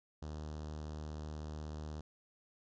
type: tone with notch filter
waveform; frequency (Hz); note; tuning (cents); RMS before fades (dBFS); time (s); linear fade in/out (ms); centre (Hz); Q
sawtooth; 76.4; D#2; -31; -44; 0.22-2.01; 5; 2200; 0.95
effects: resampled to 16000 Hz